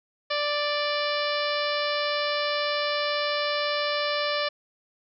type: harmonic tone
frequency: 587.3 Hz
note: D5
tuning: in tune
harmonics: 1 / 2 / 3 / 4 / 5 / 6 / 7 / 8 / 9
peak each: -28 / -31 / -33 / -34 / -35 / -36 / -36 / -37 / -38 dBFS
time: 0.3-4.49 s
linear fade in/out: 10 ms
effects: none